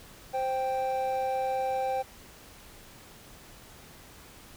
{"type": "tone pair together", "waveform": "triangle", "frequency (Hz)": [523.3, 784], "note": ["C5", "G5"], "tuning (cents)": [0, 0], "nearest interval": "perfect fifth", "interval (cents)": 700, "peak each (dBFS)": [-29, -27], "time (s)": [0.33, 2.03], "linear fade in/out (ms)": 20, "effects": ["pink hiss -51 dBFS RMS until 4.56 s"]}